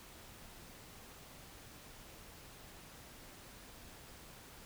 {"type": "silence", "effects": ["pink hiss -55 dBFS RMS until 4.65 s"]}